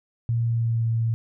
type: tone with pitch glide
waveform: sine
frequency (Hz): 116.54 to 114.27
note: A#2 to A#2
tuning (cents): 0 to -34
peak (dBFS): -20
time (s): 0.29-1.14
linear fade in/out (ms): 0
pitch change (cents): -34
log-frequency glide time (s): 0.43-0.87
effects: none